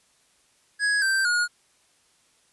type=tone with pitch steps; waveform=square; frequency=1665 / 1565 / 1439 Hz; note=G#6 / G6 / F#6; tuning=+4 / -3 / -49 cents; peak=-21 dBFS; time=0.79-1.48 s; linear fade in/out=50 ms; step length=230 ms; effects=white hiss -63 dBFS RMS until 2.52 s + resampled to 24000 Hz